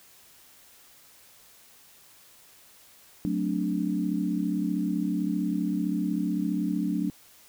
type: chord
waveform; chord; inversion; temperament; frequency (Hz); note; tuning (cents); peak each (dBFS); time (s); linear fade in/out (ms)
sine; D dominant seventh; first; equal with one note detuned; 184.46 / 220 / 261.6 / 293.7; F#3 / A3 / C4 / D4; -5 / 0 / 0 / 0; -29 / -31 / -35 / -29; 3.25-7.1; 0
effects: white hiss -55 dBFS RMS until 7.48 s